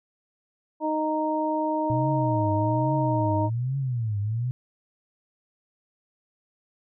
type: harmonic tone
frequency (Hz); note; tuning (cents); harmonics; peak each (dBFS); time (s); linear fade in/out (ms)
310; D#4; -6; 1 / 2 / 3; -27 / -28 / -27; 0.8-3.5; 50
type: tone with vibrato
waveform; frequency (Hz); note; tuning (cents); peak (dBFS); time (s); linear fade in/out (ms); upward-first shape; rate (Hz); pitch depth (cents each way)
sine; 118.2; A#2; +24; -24; 1.9-4.51; 0; triangle; 1.2; 290
effects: none